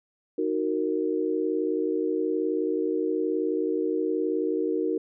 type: chord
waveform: sine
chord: D# minor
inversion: none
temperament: equal with one note detuned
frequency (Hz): 311.1 / 370 / 462.1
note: D#4 / F#4 / A#4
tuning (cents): 0 / 0 / -15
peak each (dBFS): -28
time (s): 0.38-4.98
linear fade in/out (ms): 5
effects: none